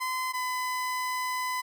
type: tone pair in turn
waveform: 30% pulse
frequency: 1025 / 1008 Hz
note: C6 / B5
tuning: -36 / +35 cents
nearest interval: unison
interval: 29 cents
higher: first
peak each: -26 dBFS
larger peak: neither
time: 0-0.33 / 0.33-1.62 s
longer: second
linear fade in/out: 20 ms
effects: none